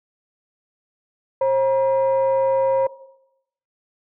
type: tone pair together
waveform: sine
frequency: 535.4 / 954 Hz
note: C5 / A#5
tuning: +40 / +40 cents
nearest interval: minor seventh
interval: 1000 cents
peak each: -15 / -22 dBFS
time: 1.41-2.87 s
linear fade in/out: 5 ms
effects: noise-tail reverb RT60 0.8 s tail -17 dB re dry + tanh soft clip ceiling -11 dBFS